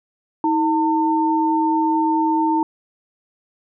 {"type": "tone pair together", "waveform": "sine", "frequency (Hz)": [319, 902.3], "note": ["D#4", "A5"], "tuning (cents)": [43, 43], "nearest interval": "octave + tritone", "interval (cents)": 1800, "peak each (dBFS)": -18, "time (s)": [0.44, 2.63], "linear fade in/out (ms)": 2, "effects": []}